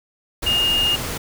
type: tone in noise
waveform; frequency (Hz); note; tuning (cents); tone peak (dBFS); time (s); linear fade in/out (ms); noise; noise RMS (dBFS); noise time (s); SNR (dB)
sine; 2839; F7; +28; -16; 0.46-0.96; 10; pink; -27; 0.42-1.18; +8
effects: none